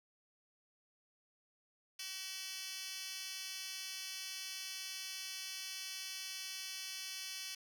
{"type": "tone with high-pass filter", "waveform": "10% pulse", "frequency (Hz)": 379.3, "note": "F#4", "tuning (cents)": 43, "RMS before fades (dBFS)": -45, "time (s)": [1.99, 7.55], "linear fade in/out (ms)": 5, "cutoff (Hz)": 3700, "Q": 4.6, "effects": []}